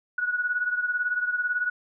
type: beating tone pair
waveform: sine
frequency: 1462 / 1480 Hz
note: F#6 / F#6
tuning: -21 / 0 cents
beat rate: 18 Hz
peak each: -25 / -30 dBFS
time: 0.18-1.7 s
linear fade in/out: 5 ms
effects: none